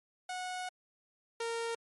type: tone pair in turn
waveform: sawtooth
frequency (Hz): 733 / 461.8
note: F#5 / A#4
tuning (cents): -16 / -16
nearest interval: minor sixth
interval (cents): 800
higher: first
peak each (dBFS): -33 / -30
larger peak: second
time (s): 0.29-0.69 / 1.4-1.75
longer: first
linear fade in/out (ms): 5
effects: MP3 48 kbps